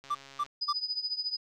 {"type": "click train", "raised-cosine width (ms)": 0.2, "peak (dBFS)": -32, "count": 59, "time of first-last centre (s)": [0.04, 0.463], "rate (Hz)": 137}
{"type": "tone bursts", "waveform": "triangle", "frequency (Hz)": 1174.7, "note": "D6", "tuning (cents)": 0, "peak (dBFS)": -25, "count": 3, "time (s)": [0.1, 0.73], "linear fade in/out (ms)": 10, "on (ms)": 50, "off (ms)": 240}
{"type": "tone with tremolo", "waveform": "sine", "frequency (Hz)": 4978, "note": "D#8", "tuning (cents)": 0, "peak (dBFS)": -27, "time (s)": [0.61, 1.37], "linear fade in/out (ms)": 10, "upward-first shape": "triangle", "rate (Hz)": 14, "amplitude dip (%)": 90}
{"effects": []}